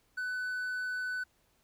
triangle tone, 1499 Hz, F#6, 22 cents sharp, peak -31 dBFS, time 0.17-1.24 s, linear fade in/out 10 ms, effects pink hiss -71 dBFS RMS until 1.63 s

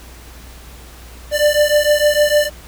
square beating tone pair, 590 / 596.6 Hz, D5 / D5, +8 / +27 cents, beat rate 6.6 Hz, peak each -15 dBFS, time 1.31-2.5 s, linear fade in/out 50 ms, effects added 60 Hz sine -37 dBFS peak until 2.67 s + pink hiss -41 dBFS RMS until 2.67 s

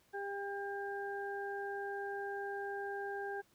harmonic tone, 400 Hz, G4, 35 cents sharp, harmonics 1 / 2 / 4, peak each -41 / -43 / -44 dBFS, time 0.13-3.42 s, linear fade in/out 20 ms, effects pink hiss -70 dBFS RMS until 3.54 s + high-pass 60 Hz 12 dB/octave

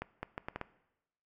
accelerating click train, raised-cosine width 0.5 ms, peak -22 dBFS, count 6, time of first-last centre 0.02-0.613 s, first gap 210 ms, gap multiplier 0.71, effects noise-tail reverb RT60 0.9 s tail -18 dB re dry

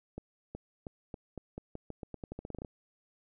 accelerating click train, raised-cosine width 2 ms, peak -27 dBFS, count 19, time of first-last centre 0.18-2.648 s, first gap 370 ms, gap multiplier 0.86, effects none

